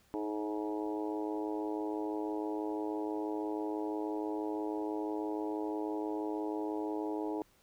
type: harmonic tone with a mistuned harmonic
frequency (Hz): 106.1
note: G#2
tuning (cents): +38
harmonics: 3 / 4 / 5 / 6 / 7 / 8 / 9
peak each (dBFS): -36 / -39 / -46 / -46 / -49 / -44 / -48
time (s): 0.14-7.42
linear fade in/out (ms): 0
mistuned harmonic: 3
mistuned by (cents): -24
effects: pink hiss -67 dBFS RMS until 7.62 s